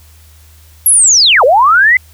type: linear two-way sweep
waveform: sine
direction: down then up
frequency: 11460 to 466.2 to 2064 Hz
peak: -4 dBFS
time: 0.86-1.97 s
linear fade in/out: 2 ms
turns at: 1.44 s
effects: added 78 Hz sine -39 dBFS peak until 2.13 s + white hiss -46 dBFS RMS until 2.13 s